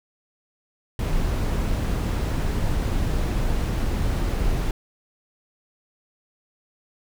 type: noise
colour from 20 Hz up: brown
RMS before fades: -23 dBFS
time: 0.99-4.71 s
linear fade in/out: 2 ms
effects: none